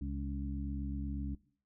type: harmonic tone with a mistuned harmonic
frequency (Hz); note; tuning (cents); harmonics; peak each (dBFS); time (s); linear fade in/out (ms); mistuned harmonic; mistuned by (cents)
68; C#2; -33; 1 / 2 / 3 / 4; -38 / -44 / -43 / -43; 0.01-1.35; 5; 4; +61
effects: noise-tail reverb RT60 0.5 s tail -19 dB re dry